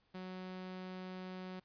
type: tone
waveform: sawtooth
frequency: 185 Hz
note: F#3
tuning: in tune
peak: -40 dBFS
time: 0.14-1.6 s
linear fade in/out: 10 ms
effects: pink hiss -75 dBFS RMS until 1.64 s + resampled to 11025 Hz